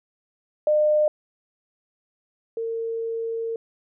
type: tone pair in turn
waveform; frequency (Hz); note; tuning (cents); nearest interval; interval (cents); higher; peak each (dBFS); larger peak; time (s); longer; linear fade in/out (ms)
sine; 605 / 455.7; D#5 / A#4; -49 / -39; perfect fourth; 490; first; -16 / -25; first; 0.67-1.08 / 2.57-3.56; second; 2
effects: none